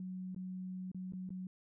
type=tone with dropouts; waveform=sine; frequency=185 Hz; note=F#3; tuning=in tune; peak=-40 dBFS; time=0-1.47 s; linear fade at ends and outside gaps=2 ms; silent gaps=0.347-0.362 / 0.916-0.946 / 1.123-1.134 / 1.292-1.304 s; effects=none

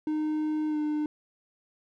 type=tone with pitch glide; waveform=triangle; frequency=307.3 to 301.5 Hz; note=D#4 to D4; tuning=-21 to +46 cents; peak=-24 dBFS; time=0.07-1.06 s; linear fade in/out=2 ms; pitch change=-33 cents; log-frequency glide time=0.68-0.78 s; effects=none

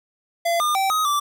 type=tone with pitch steps; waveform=square; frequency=681 / 1208 / 774 / 1260 / 1167 Hz; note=F5 / D6 / G5 / D#6 / D6; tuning=-44 / +48 / -22 / +21 / -11 cents; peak=-19 dBFS; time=0.45-1.2 s; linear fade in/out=10 ms; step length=150 ms; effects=none

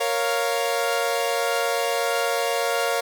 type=chord; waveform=sawtooth; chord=Bb minor; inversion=none; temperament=equal; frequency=466.2 / 554.4 / 698.5 Hz; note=Bb4 / Db5 / F5; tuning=0 / 0 / 0 cents; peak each=-22 dBFS; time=0-3.01 s; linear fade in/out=10 ms; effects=none

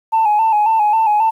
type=tone with vibrato; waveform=sine; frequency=865 Hz; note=A5; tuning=30 cents flat; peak=-9 dBFS; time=0.12-1.31 s; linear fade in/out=20 ms; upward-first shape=square; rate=3.7 Hz; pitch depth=53 cents each way; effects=tanh soft clip ceiling -8 dBFS + 8-bit

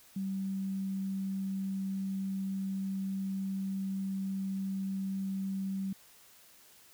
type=tone; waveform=sine; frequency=193.1 Hz; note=G3; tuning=26 cents flat; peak=-32 dBFS; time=0.16-5.93 s; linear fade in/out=5 ms; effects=white hiss -59 dBFS RMS until 6.93 s

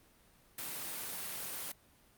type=high-pass noise; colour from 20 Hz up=white; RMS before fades=-41 dBFS; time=0.58-1.72 s; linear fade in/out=5 ms; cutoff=110 Hz; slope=12 dB/octave; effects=pink hiss -65 dBFS RMS until 2.17 s + Opus 32 kbps

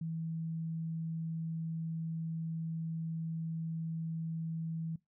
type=tone; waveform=sine; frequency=162.8 Hz; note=E3; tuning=21 cents flat; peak=-35 dBFS; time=0.01-4.96 s; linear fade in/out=5 ms; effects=noise-tail reverb RT60 0.2 s tail -22 dB re dry

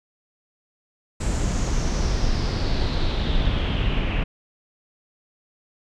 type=noise with low-pass filter sweep; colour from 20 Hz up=brown; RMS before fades=-22 dBFS; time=1.2-4.24 s; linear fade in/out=10 ms; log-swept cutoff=7800 to 2600 Hz; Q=4.4; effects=none

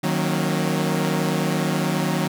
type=chord; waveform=sawtooth; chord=D# minor seventh; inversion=none; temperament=equal with one note detuned; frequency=155.56 / 185 / 233.1 / 270.1 Hz; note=D#3 / F#3 / A#3 / C#4; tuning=0 / 0 / 0 / -45 cents; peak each=-20 / -20 / -25 / -25 dBFS; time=0.03-2.28 s; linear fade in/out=10 ms; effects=none

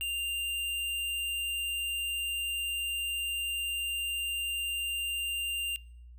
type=tone; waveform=square; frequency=2789 Hz; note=F7; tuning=3 cents flat; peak=-32 dBFS; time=0.01-5.76 s; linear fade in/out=0 ms; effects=noise-tail reverb RT60 0.7 s tail -24 dB re dry + added 60 Hz sine -47 dBFS peak until 6.18 s

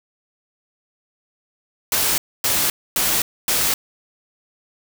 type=noise bursts; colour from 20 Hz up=white; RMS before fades=-19 dBFS; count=4; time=1.92-3.74 s; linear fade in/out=2 ms; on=260 ms; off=260 ms; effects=none

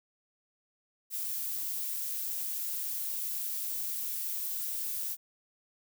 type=noise; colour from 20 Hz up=violet; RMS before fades=-35 dBFS; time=1.1-5.17 s; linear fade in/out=50 ms; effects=none

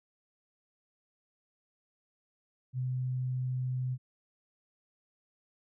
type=tone; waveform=sine; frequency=127.6 Hz; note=C3; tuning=43 cents flat; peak=-30 dBFS; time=2.73-3.98 s; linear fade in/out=50 ms; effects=none

